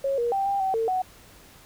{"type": "tone with pitch steps", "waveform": "sine", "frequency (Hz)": [548, 474.6, 783, 794, 765, 451.5, 744], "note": ["C#5", "A#4", "G5", "G5", "G5", "A4", "F#5"], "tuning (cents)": [-20, 31, -2, 22, -42, 45, 9], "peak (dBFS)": -22, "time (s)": [0.04, 1.02], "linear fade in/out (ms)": 5, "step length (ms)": 140, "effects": ["pink hiss -51 dBFS RMS until 1.65 s"]}